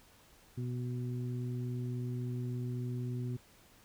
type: harmonic tone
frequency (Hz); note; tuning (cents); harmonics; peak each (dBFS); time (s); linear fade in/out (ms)
123.47; B2; 0; 1 / 2 / 3; -35 / -42 / -47; 0.57-3.37; 10
effects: pink hiss -62 dBFS RMS until 3.84 s